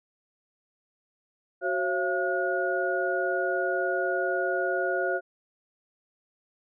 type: tone cluster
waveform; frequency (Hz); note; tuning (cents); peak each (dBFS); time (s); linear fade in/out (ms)
sine; 371.4 / 541 / 681 / 1445; F#4 / C#5 / F5 / F#6; +7 / -42 / -44 / -41; -30; 1.61-5.21; 50
effects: none